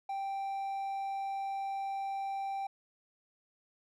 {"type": "tone", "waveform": "triangle", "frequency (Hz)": 784, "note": "G5", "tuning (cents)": 0, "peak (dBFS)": -32, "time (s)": [0.09, 2.67], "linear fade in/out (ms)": 5, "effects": []}